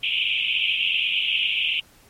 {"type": "band-pass noise", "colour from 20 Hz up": "white", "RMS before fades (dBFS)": -23, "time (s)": [0.03, 1.8], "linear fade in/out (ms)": 5, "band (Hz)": [2400, 3200], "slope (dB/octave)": 96, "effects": ["pink hiss -54 dBFS RMS until 2.09 s", "MP3 64 kbps"]}